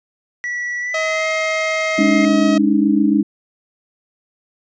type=tone with pitch glide; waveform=triangle; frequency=1946 to 2110 Hz; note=B6 to C7; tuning=-26 to +14 cents; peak=-19 dBFS; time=0.44-2.25 s; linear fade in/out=0 ms; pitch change=+140 cents; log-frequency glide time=0.8-1.26 s
type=tone; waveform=sawtooth; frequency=636 Hz; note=D#5; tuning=38 cents sharp; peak=-15 dBFS; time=0.94-2.58 s; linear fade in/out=5 ms
type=chord; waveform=sine; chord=Ab suspended fourth; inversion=none; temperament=equal with one note detuned; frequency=207.7 / 284 / 311.1 Hz; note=Ab3 / Db4 / Eb4; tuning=0 / +42 / 0 cents; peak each=-16 dBFS; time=1.98-3.23 s; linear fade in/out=10 ms
effects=resampled to 16000 Hz